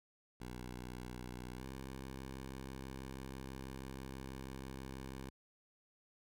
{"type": "tone with pitch glide", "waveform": "10% pulse", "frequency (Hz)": [61.74, 66.17], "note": ["B1", "C2"], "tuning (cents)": [0, 20], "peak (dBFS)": -37, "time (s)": [0.4, 5.3], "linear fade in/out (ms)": 10, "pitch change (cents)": 120, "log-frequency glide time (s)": [1.55, 1.65], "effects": []}